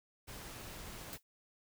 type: noise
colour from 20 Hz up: pink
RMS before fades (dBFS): -48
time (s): 0.27-1.18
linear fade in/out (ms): 20
type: noise with exponential decay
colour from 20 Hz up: blue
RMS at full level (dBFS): -42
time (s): 1.13-1.23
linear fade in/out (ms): 0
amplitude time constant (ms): 20
effects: none